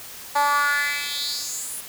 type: tone with high-pass filter sweep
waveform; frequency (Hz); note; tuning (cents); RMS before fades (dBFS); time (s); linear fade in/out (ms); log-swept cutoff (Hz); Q
10% pulse; 288.1; D4; -33; -24; 0.35-1.81; 10; 780 to 11000; 3.9
effects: white hiss -39 dBFS RMS until 1.88 s